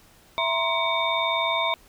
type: tone cluster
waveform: sine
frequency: 662 / 951 / 1050 / 2259 / 3641 Hz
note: E5 / A#5 / C6 / C#7 / A#7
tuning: +7 / +34 / +6 / +32 / -41 cents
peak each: -28 dBFS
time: 0.38-1.74 s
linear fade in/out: 0 ms
effects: pink hiss -55 dBFS RMS until 1.88 s